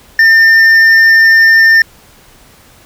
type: tone with hard clipping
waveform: sine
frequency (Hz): 1803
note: A6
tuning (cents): +42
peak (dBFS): -4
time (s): 0.19-1.82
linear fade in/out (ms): 2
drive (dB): 4
effects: pink hiss -42 dBFS RMS until 2.85 s